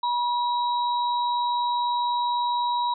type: tone pair together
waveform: sine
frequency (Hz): 966 / 3856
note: B5 / B7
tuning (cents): -39 / -42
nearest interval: 2 octaves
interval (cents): 2397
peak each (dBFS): -22 / -33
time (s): 0.03-2.94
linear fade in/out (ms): 5
effects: none